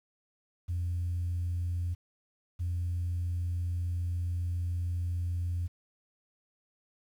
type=tone pair in turn; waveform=sine; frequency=87.31 / 87.31 Hz; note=F2 / F2; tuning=0 / 0 cents; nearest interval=unison; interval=0 cents; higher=neither; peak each=-28 dBFS; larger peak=neither; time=0.68-1.95 / 2.59-5.68 s; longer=second; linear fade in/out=20 ms; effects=tanh soft clip ceiling -26 dBFS + 10-bit